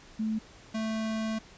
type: tone pair in turn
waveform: sine / square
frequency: 218.9 / 220.4 Hz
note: A3 / A3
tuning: -9 / +3 cents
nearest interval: unison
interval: 12 cents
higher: second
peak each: -27 / -30 dBFS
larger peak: first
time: 0.19-0.39 / 0.74-1.39 s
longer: second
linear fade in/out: 10 ms
effects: pink hiss -53 dBFS RMS until 1.57 s + resampled to 16000 Hz